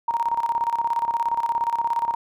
sine tone with tremolo, 933 Hz, A#5, 1 cent sharp, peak -18 dBFS, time 0.08-2.15 s, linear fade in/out 5 ms, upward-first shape square, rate 17 Hz, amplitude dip 70%, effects none

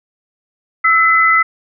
sine tone pair together, 1318.5 / 2021 Hz, E6 / B6, 0 / +39 cents, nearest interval perfect fifth, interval 739 cents, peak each -11 dBFS, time 0.84-1.43 s, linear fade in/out 10 ms, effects none

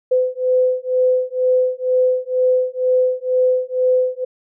sine beating tone pair, 507 / 509.1 Hz, B4 / C5, +45 / -47 cents, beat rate 2.1 Hz, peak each -17 dBFS, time 0.11-4.25 s, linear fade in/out 10 ms, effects none

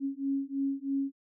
sine beating tone pair, 273.2 / 276.3 Hz, C#4 / C#4, -25 / -6 cents, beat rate 3.1 Hz, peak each -32 / -32 dBFS, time 0-1.12 s, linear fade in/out 50 ms, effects none

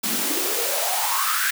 white noise with high-pass filter sweep, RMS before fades -23 dBFS, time 0.03-1.51 s, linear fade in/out 10 ms, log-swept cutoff 200 to 1700 Hz, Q 6.6, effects none

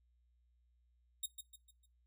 10% pulse tone with echo, 3729 Hz, A#7, in tune, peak -29 dBFS, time 1.23-1.26 s, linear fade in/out 5 ms, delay 150 ms, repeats 4, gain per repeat -8 dB, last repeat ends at 1.86 s, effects noise-tail reverb RT60 0.2 s tail -20 dB re dry + added 60 Hz sine -70 dBFS peak until 2.06 s

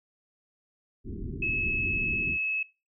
pink low-pass noise, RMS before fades -35 dBFS, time 1.04-2.38 s, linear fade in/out 50 ms, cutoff 400 Hz, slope 96 dB/octave
sine tone, 2586 Hz, E7, 34 cents flat, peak -26 dBFS, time 1.42-2.63 s, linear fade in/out 5 ms
effects noise-tail reverb RT60 0.3 s tail -22 dB re dry

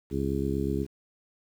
harmonic tone, 68.3 Hz, C#2, 25 cents flat, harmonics 1 / 2 / 3 / 4 / 5 / 6, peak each -33 / -33 / -33 / -33 / -33 / -33 dBFS, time 0.1-0.87 s, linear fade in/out 50 ms, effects 9-bit

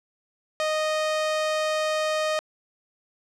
sawtooth tone, 620 Hz, D#5, 6 cents flat, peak -19 dBFS, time 0.6-2.39 s, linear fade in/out 0 ms, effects low-pass 7000 Hz 12 dB/octave

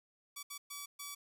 5% pulse tone bursts at uneven times, 1145 Hz, D6, 44 cents flat, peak -31 dBFS, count 4, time 0.36-0.43 / 0.5-0.58 / 0.7-0.86 / 0.99-1.15 s, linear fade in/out 10 ms, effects none

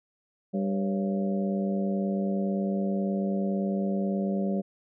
harmonic tone with a mistuned harmonic, 98.1 Hz, G2, 2 cents sharp, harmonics 2 / 3 / 4 / 5 / 6 / 7, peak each -26 / -39 / -35 / -40 / -35 / -41 dBFS, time 0.53-4.62 s, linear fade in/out 20 ms, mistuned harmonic 6, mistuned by -86 cents, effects none

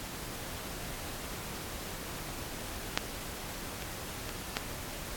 clicks, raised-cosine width 0.2 ms, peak -7 / -21 / -20 / -13 dBFS, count 4, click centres 2.975 / 3.823 / 4.292 / 4.569 s, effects pink hiss -41 dBFS RMS until 5.16 s + AAC 64 kbps

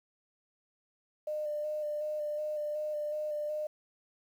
sine tone with vibrato, 602 Hz, D5, 43 cents sharp, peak -32 dBFS, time 1.27-3.67 s, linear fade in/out 5 ms, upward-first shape square, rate 2.7 Hz, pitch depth 16 cents each way, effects 10-bit

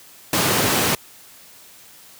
pink high-pass noise, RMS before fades -19 dBFS, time 0.33-0.95 s, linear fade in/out 2 ms, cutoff 130 Hz, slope 12 dB/octave, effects white hiss -46 dBFS RMS until 2.19 s + high-pass 60 Hz 12 dB/octave

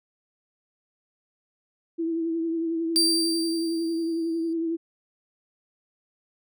sine tone with vibrato, 329.6 Hz, E4, in tune, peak -24 dBFS, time 1.98-4.77 s, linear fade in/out 20 ms, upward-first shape triangle, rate 11 Hz, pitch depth 38 cents each way
35% pulse tone with exponential decay, 4699 Hz, D8, in tune, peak -16 dBFS, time 2.96-4.53 s, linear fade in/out 0 ms, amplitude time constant 340 ms
effects none

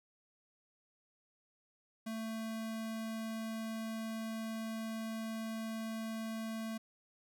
square tone, 222.8 Hz, A3, 22 cents sharp, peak -39 dBFS, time 2.06-6.78 s, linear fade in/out 10 ms, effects none

